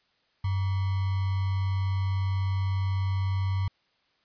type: tone with sample-and-hold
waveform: sine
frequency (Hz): 95.9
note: G2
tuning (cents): -37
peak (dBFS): -24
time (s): 0.44-3.68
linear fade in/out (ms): 5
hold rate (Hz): 1050
effects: white hiss -69 dBFS RMS until 4.24 s + resampled to 11025 Hz